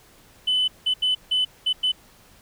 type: tone bursts at uneven times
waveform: sine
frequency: 3013 Hz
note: F#7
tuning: 31 cents sharp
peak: -17 dBFS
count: 6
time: 0.47-0.68 / 0.86-0.94 / 1.02-1.15 / 1.31-1.45 / 1.66-1.73 / 1.83-1.92 s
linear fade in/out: 10 ms
effects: tanh soft clip ceiling -15 dBFS + pink hiss -53 dBFS RMS until 2.41 s